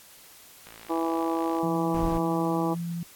click train, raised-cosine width 0.3 ms, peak -29 dBFS, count 52, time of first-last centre 0.67-1.586 s, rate 55.7 Hz
harmonic tone, 164.81 Hz, E3, in tune, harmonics 2 / 3 / 4 / 5 / 6 / 7, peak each -27 / -33 / -35 / -32 / -35 / -36 dBFS, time 0.89-2.75 s, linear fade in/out 20 ms
sine tone, 170 Hz, F3, 46 cents flat, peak -29 dBFS, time 1.63-3.03 s, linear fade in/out 2 ms
brown noise, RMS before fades -32 dBFS, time 1.94-2.18 s, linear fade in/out 5 ms
effects white hiss -51 dBFS RMS until 3.15 s + AAC 64 kbps

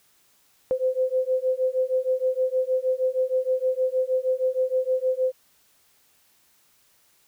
sine beating tone pair, 512 / 518.4 Hz, C5 / C5, -38 / -16 cents, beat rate 6.4 Hz, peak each -24 dBFS, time 0.71-5.32 s, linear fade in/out 0 ms, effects white hiss -62 dBFS RMS until 7.27 s

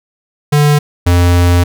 square tone pair in turn, 147.2 / 87.83 Hz, D3 / F2, +4 / +10 cents, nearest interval major sixth, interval 894 cents, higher first, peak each -7 dBFS, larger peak neither, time 0.52-0.79 / 1.06-1.64 s, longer second, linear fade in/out 10 ms, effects none

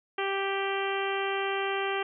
harmonic tone, 392 Hz, G4, in tune, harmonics 1 / 2 / 3 / 4 / 5 / 6 / 7 / 8, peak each -31 / -34 / -36 / -37 / -38 / -39 / -39 / -40 dBFS, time 0.18-2.03 s, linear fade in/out 5 ms, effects none

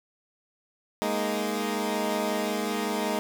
15% pulse chord, Ab suspended second, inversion none, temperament equal, 207.7 / 233.1 / 311.1 Hz, Ab3 / Bb3 / Eb4, 0 / 0 / 0 cents, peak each -23 / -25 / -26 dBFS, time 1.02-3.19 s, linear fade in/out 0 ms, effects none

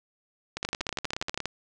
two click trains, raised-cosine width 0.2 ms, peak -12 / -14 dBFS, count 11 / 15, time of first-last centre 0.65-1.456 / 0.57-1.403 s, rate 12.4 / 16.8 Hz, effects resampled to 22050 Hz + 7-bit

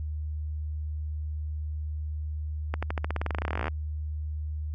accelerating click train, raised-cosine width 0.5 ms, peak -15 dBFS, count 26, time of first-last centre 2.74-3.681 s, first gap 86 ms, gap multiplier 0.92, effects added 76 Hz sine -30 dBFS peak until 4.74 s

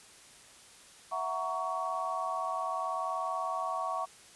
sine chord, F# dominant seventh, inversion third, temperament equal with one note detuned, 659.3 / 740 / 932.3 / 1121 Hz, E5 / F#5 / A#5 / C#6, 0 / 0 / 0 / +19 cents, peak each -38 / -37 / -40 / -34 dBFS, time 1.11-4.06 s, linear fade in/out 20 ms, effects white hiss -55 dBFS RMS until 4.35 s + resampled to 24000 Hz

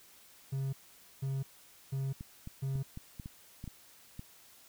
triangle tone bursts, 135.1 Hz, C#3, 44 cents flat, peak -30 dBFS, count 4, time 0.52-2.83 s, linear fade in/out 10 ms, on 210 ms, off 490 ms
clicks, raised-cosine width 5 ms, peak -30 dBFS, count 9, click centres 2.209 / 2.474 / 2.756 / 2.974 / 3.198 / 3.259 / 3.641 / 3.677 / 4.194 s
effects white hiss -59 dBFS RMS until 4.68 s

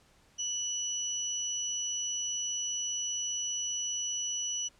sine tone pair together, 2955 / 5910 Hz, F#7 / F#8, -3 / -3 cents, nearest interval octave, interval 1200 cents, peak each -37 / -32 dBFS, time 0.38-4.69 s, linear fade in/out 20 ms, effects pink hiss -64 dBFS RMS until 4.79 s + low-pass 9000 Hz 12 dB/octave

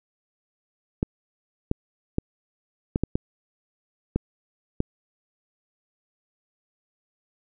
clicks, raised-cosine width 3 ms, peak -9 dBFS, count 8, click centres 1.029 / 1.714 / 2.184 / 2.959 / 3.036 / 3.155 / 4.16 / 4.804 s, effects none

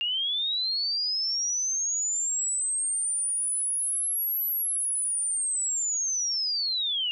sine linear two-way sweep, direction up then down, 2794 to 11850 to 2794 Hz, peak -25 dBFS, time 0.01-7.11 s, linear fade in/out 0 ms, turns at 4.46 s, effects none

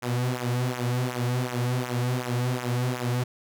sawtooth tone with flanger, 123.9 Hz, B2, 6 cents sharp, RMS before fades -27 dBFS, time 0.02-3.24 s, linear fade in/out 10 ms, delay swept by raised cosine 0.21 to 5.21 ms, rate 2.7 Hz, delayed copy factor -0.8, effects none

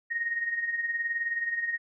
sine tone with tremolo, 1864.7 Hz, A#6, in tune, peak -25 dBFS, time 0.1-1.78 s, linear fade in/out 20 ms, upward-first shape sine, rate 19 Hz, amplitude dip 60%, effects none

